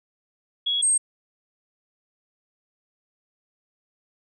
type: tone pair in turn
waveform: sine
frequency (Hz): 3340 / 8416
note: G#7 / C9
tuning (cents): +9 / +9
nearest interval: octave + major third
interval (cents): 1600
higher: second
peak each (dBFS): -21 / -17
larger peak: second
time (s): 0.66-0.82 / 0.82-0.98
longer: neither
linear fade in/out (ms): 10
effects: none